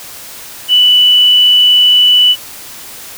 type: tone with frequency modulation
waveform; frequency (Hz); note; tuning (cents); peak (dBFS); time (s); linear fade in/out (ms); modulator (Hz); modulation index
sine; 2972; F#7; +7; -4; 0.68-2.36; 50; 30.9; 0.31
effects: white hiss -30 dBFS RMS until 3.17 s